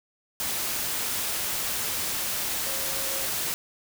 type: tone in noise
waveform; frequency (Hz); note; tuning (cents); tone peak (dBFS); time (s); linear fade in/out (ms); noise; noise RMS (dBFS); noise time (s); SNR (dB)
sine; 541; C#5; -42; -40; 2.66-3.26; 0; white; -29; 0.4-3.54; -14
effects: none